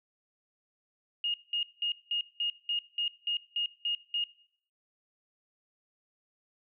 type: tone bursts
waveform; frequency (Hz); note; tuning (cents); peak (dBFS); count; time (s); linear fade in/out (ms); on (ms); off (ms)
sine; 2853; F7; +36; -28; 11; 1.24-4.24; 2; 100; 190
effects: noise-tail reverb RT60 0.6 s tail -18 dB re dry